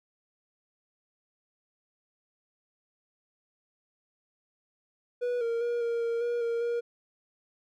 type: tone with pitch steps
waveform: triangle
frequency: 488.6 / 463.8 / 475.8 / 467.4 / 464.8 / 476.5 / 465.8 / 472.9 Hz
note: B4 / A#4 / A#4 / A#4 / A#4 / A#4 / A#4 / A#4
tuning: -19 / -9 / +35 / +5 / -5 / +38 / -1 / +25 cents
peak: -25 dBFS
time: 5.21-6.81 s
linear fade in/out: 20 ms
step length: 200 ms
effects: none